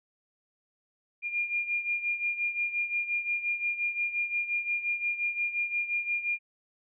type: beating tone pair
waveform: sine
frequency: 2409 / 2414.7 Hz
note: D7 / D7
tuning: +43 / +48 cents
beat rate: 5.7 Hz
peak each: -29 / -34 dBFS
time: 1.22-6.39 s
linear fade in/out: 50 ms
effects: none